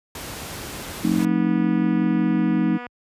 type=noise; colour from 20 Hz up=pink; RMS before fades=-33 dBFS; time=0.15-1.25 s; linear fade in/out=2 ms
type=chord; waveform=sine; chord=F dominant seventh; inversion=none; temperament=equal with one note detuned; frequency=174.61 / 220 / 265.4 / 311.1 Hz; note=F3 / A3 / C4 / Eb4; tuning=0 / 0 / +25 / 0 cents; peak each=-23 / -22 / -25 / -22 dBFS; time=1.03-2.78 s; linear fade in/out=20 ms
type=click train; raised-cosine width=0.5 ms; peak=-21 dBFS; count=410; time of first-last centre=1.19-2.866 s; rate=244 Hz
effects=high-pass 60 Hz 12 dB/octave + resampled to 32000 Hz